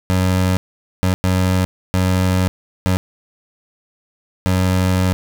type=tone bursts at uneven times; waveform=25% pulse; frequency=92.5 Hz; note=F#2; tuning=in tune; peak=-10 dBFS; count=6; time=0.1-0.57 / 1.03-1.14 / 1.24-1.65 / 1.94-2.48 / 2.86-2.97 / 4.46-5.13 s; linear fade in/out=0 ms; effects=none